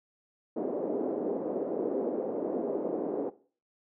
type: band-pass noise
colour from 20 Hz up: white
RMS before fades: -32 dBFS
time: 0.56-3.3 s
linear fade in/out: 10 ms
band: 270 to 500 Hz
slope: 24 dB/octave
effects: noise-tail reverb RT60 0.4 s tail -17 dB re dry